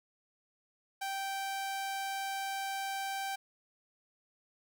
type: tone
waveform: sawtooth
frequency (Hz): 781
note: G5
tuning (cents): -7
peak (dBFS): -31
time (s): 1.01-3.36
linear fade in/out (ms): 10
effects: none

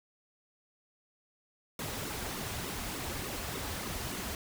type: noise with flanger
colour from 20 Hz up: pink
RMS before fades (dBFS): -38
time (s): 1.79-4.35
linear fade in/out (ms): 2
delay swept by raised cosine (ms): 1.2 to 6.7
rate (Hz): 3.4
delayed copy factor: -0.75
effects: none

